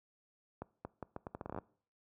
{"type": "accelerating click train", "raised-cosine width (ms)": 1, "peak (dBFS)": -27, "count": 14, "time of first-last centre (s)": [0.62, 1.587], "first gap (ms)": 230, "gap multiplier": 0.77, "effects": ["noise-tail reverb RT60 0.5 s tail -22 dB re dry", "high-pass 60 Hz 12 dB/octave"]}